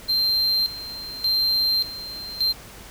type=tone with tremolo; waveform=triangle; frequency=4152 Hz; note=C8; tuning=14 cents flat; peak=-17 dBFS; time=0.08-2.53 s; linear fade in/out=20 ms; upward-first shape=square; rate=0.86 Hz; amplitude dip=80%; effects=added 50 Hz sine -49 dBFS peak until 2.9 s + pink hiss -43 dBFS RMS until 2.9 s